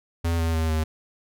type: tone with pitch steps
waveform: square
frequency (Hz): 83.9 / 82.17 / 80.48 / 78.83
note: E2 / E2 / E2 / D#2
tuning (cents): +31 / -5 / -41 / +23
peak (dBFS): -22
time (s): 0.24-0.84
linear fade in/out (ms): 10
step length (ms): 150
effects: none